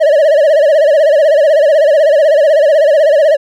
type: tone with vibrato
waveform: triangle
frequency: 600 Hz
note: D5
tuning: 37 cents sharp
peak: -3 dBFS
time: 0-3.37 s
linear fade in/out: 20 ms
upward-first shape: sine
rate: 16 Hz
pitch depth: 130 cents each way
effects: none